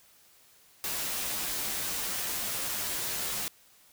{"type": "noise with comb filter", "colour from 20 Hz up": "white", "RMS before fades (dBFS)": -33, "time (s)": [0.84, 3.48], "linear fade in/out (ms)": 0, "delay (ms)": 12, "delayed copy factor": -0.6, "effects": ["white hiss -60 dBFS RMS until 3.92 s"]}